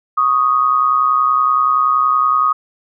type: tone pair together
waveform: sine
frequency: 1113.9 / 1244.5 Hz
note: C#6 / D#6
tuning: +8 / 0 cents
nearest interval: major second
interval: 192 cents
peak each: -17 / -12 dBFS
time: 0.17-2.53 s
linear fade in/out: 10 ms
effects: none

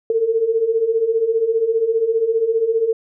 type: beating tone pair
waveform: sine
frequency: 440 / 455 Hz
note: A4 / A#4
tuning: 0 / -42 cents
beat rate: 15 Hz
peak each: -21 / -16 dBFS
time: 0.1-2.93 s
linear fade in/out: 2 ms
effects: none

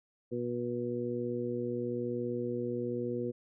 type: harmonic tone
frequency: 121 Hz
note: B2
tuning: 35 cents flat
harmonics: 1 / 2 / 3 / 4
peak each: -41 / -37 / -36 / -37 dBFS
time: 0.31-3.32 s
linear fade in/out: 20 ms
effects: none

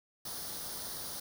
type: noise with comb filter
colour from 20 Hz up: white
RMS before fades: -41 dBFS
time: 0.25-1.2 s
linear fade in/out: 5 ms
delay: 0.2 ms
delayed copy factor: +0.7
effects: none

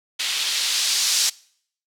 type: noise with low-pass filter sweep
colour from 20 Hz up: violet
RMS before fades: -22 dBFS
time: 0.19-1.3 s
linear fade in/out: 10 ms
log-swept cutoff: 3300 to 5400 Hz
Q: 1.4
effects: noise-tail reverb RT60 0.6 s tail -23 dB re dry

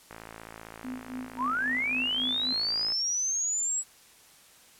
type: click train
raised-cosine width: 0.5 ms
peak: -27 dBFS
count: 157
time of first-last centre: 0.11-2.921 s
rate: 55.5 Hz
type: tone with tremolo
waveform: sine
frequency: 254.3 Hz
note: C4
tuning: 49 cents flat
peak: -33 dBFS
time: 0.84-2.53 s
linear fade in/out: 5 ms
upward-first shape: sine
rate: 3.7 Hz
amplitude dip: 85%
type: linear sweep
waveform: sine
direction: up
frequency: 890 to 7820 Hz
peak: -26 dBFS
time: 1.37-3.84 s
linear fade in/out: 50 ms
effects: white hiss -56 dBFS RMS until 4.79 s + low-pass 12000 Hz 12 dB/octave

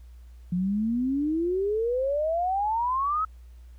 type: exponential sweep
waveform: sine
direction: up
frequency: 173.7 to 1303 Hz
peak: -23 dBFS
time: 0.52-3.25 s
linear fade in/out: 5 ms
effects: added 60 Hz sine -44 dBFS peak until 3.78 s + pink hiss -66 dBFS RMS until 3.78 s

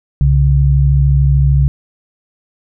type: tone pair together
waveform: sine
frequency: 65.65 / 139.1 Hz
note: C2 / C#3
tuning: +6 / +6 cents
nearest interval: octave + minor second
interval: 1300 cents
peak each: -10 dBFS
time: 0.21-1.68 s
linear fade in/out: 0 ms
effects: none

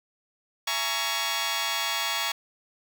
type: chord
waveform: 10% pulse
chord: A# half-diminished seventh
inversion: second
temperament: just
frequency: 671.3 / 839.1 / 932.3 / 1118.8 Hz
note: E5 / G#5 / A#5 / C#6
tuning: +31 / +18 / 0 / +16 cents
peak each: -27 / -25 / -24 / -22 dBFS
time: 0.67-2.32 s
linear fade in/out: 5 ms
effects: none

